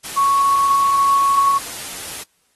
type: tone in noise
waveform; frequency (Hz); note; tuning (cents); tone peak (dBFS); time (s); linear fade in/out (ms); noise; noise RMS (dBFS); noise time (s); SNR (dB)
sine; 1108.7; C#6; 0; -12; 0.16-1.59; 20; white; -30; 0.03-2.24; +15
effects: white hiss -63 dBFS RMS until 2.55 s + AAC 32 kbps